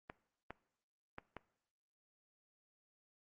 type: clicks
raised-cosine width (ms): 0.5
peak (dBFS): -30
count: 4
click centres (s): 0.099 / 0.506 / 1.184 / 1.367
effects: noise-tail reverb RT60 0.7 s tail -20 dB re dry + Opus 24 kbps